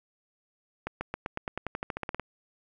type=accelerating click train; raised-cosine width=0.5 ms; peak=-17 dBFS; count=16; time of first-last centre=0.87-2.197 s; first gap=140 ms; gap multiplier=0.93; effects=none